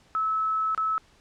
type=tone with dropouts; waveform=sine; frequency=1300 Hz; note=E6; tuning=24 cents flat; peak=-23 dBFS; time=0.15-0.98 s; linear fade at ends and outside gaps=0 ms; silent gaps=0.748-0.777 s; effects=pink hiss -59 dBFS RMS until 1.2 s + low-pass 7000 Hz 12 dB/octave